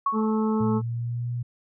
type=tone with exponential decay; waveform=sine; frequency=1108.7 Hz; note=C#6; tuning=in tune; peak=-18 dBFS; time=0.06-0.38 s; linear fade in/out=5 ms; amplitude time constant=68 ms
type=harmonic tone; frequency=217.8 Hz; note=A3; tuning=17 cents flat; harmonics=1 / 2 / 4 / 5 / 6; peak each=-22 / -28 / -34 / -36 / -38 dBFS; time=0.12-0.82 s; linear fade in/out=50 ms
type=tone with pitch glide; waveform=sine; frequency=116 to 120.79 Hz; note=A#2 to B2; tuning=-8 to -38 cents; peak=-26 dBFS; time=0.6-1.43 s; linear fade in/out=10 ms; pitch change=+70 cents; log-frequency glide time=0.76-1.3 s
effects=none